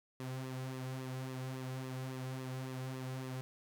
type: tone with flanger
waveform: sawtooth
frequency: 130 Hz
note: C3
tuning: 11 cents flat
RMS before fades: -42 dBFS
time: 0.2-3.41 s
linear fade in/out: 0 ms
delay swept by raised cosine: 1.3 to 3.4 ms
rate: 3.6 Hz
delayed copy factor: -0.6
effects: none